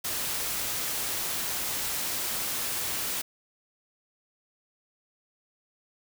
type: noise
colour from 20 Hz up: white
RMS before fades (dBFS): -31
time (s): 0.04-3.22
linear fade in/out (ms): 10
effects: none